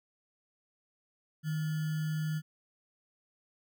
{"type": "tone with sample-and-hold", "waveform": "sine", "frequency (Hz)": 155.56, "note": "D#3", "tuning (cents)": 0, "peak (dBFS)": -30, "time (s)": [1.43, 2.42], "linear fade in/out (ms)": 50, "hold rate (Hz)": 1575, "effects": []}